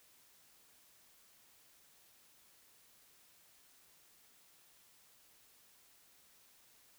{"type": "silence", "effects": ["white hiss -66 dBFS RMS until 6.98 s"]}